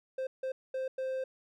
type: tone bursts at uneven times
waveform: triangle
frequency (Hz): 523.3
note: C5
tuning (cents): 0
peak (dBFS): -30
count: 4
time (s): 0.18-0.27 / 0.43-0.52 / 0.74-0.88 / 0.98-1.24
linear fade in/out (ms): 5
effects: none